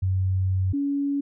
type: tone pair in turn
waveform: sine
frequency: 94.1 / 282 Hz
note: F#2 / C#4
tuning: +30 / +30 cents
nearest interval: octave + perfect fifth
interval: 1900 cents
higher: second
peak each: -20 / -22 dBFS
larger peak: first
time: 0.02-0.73 / 0.73-1.21 s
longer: first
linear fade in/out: 10 ms
effects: none